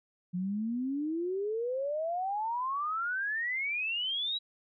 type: exponential sweep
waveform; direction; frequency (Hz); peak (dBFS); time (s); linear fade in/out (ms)
sine; up; 174.61 to 3922; -30; 0.33-4.39; 20
effects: none